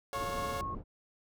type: chord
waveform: sawtooth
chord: A augmented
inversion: none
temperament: equal with one note detuned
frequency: 440 / 554.4 / 708.6 Hz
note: A4 / C#5 / E#5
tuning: 0 / 0 / +25 cents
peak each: -41 / -35 / -39 dBFS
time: 0.13-0.61 s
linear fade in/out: 0 ms
type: tone with tremolo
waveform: sine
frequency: 1091 Hz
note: C#6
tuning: 28 cents flat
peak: -35 dBFS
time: 0.14-0.75 s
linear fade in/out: 5 ms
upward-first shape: sine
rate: 4.3 Hz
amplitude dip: 30%
type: low-pass noise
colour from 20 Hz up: pink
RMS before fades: -42 dBFS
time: 0.14-0.84 s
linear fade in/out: 50 ms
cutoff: 450 Hz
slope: 12 dB/octave
effects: none